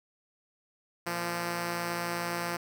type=tone pair together; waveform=5% pulse; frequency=116.54 / 172.46 Hz; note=A#2 / F3; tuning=0 / -21 cents; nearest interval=perfect fifth; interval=679 cents; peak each=-31 / -20 dBFS; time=1.06-2.57 s; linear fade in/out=10 ms; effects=none